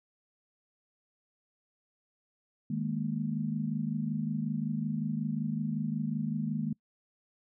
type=chord; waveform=sine; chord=D# suspended fourth; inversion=none; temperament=equal; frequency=155.56 / 207.7 / 233.1 Hz; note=D#3 / G#3 / A#3; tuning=0 / 0 / 0 cents; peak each=-34 dBFS; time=2.7-6.73 s; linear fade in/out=5 ms; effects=noise-tail reverb RT60 0.1 s tail -25 dB re dry